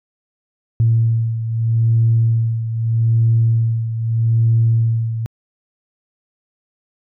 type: beating tone pair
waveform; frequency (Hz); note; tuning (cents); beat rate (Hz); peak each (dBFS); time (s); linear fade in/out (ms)
sine; 114.1 / 114.9; A#2 / A#2; -37 / -25; 0.8; -13 / -19; 0.8-5.26; 0
effects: tanh soft clip ceiling -5 dBFS